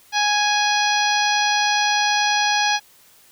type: harmonic tone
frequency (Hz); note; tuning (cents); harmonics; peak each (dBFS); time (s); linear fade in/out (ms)
830.6; G#5; 0; 1 / 2 / 3 / 4 / 5 / 6 / 7; -20 / -23 / -25 / -26 / -27 / -28 / -28; 0.12-2.8; 50
effects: white hiss -52 dBFS RMS until 3.31 s